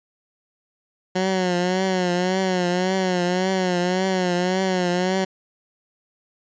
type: tone with vibrato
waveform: 15% pulse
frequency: 183.2 Hz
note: F#3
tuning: 17 cents flat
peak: -13 dBFS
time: 1.15-5.25 s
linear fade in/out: 10 ms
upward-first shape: triangle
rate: 1.8 Hz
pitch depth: 77 cents each way
effects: resampled to 16000 Hz

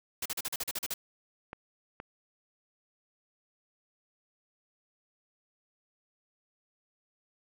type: noise bursts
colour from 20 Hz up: white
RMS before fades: -34 dBFS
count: 10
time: 0.22-0.94 s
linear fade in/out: 5 ms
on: 36 ms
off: 40 ms
type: clicks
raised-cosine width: 0.5 ms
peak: -25 dBFS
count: 2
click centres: 1.531 / 2.001 s
effects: none

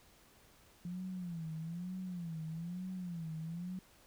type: tone with vibrato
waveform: sine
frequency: 171.9 Hz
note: F3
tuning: 27 cents flat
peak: -39 dBFS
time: 0.85-3.79 s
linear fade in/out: 2 ms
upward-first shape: sine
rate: 1.1 Hz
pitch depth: 140 cents each way
effects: pink hiss -64 dBFS RMS until 4.06 s

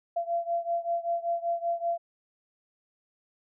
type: beating tone pair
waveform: sine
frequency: 681 / 686.2 Hz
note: F5 / F5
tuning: -44 / -31 cents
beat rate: 5.2 Hz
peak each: -29 / -31 dBFS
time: 0.16-1.98 s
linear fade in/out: 10 ms
effects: none

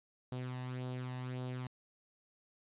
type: tone with flanger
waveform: sawtooth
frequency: 126.7 Hz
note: B2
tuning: 45 cents sharp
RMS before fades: -41 dBFS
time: 0.32-1.67 s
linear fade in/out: 2 ms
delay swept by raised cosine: 0.22 to 1.11 ms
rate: 1.8 Hz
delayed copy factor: +0.55
effects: resampled to 8000 Hz

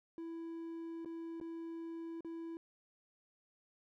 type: tone with dropouts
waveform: triangle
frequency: 331 Hz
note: E4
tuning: 7 cents sharp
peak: -40 dBFS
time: 0.18-2.57 s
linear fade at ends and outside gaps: 1 ms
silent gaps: 1.048-1.058 / 1.401-1.412 / 2.207-2.247 s
effects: none

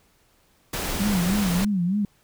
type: noise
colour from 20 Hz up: pink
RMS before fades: -28 dBFS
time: 0.73-1.65 s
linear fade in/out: 5 ms
type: tone with vibrato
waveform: sine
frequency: 190 Hz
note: F#3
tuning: 46 cents sharp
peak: -20 dBFS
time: 1-2.05 s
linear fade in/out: 2 ms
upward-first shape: sine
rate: 3.3 Hz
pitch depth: 170 cents each way
effects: pink hiss -62 dBFS RMS until 2.23 s

